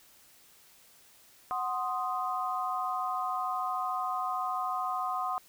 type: chord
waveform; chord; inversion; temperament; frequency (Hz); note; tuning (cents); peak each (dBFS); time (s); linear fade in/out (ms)
sine; C diminished; second; equal; 740 / 1046.5 / 1244.5; Gb5 / C6 / Eb6; 0 / 0 / 0; -34; 1.51-5.38; 0
effects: white hiss -59 dBFS RMS until 5.48 s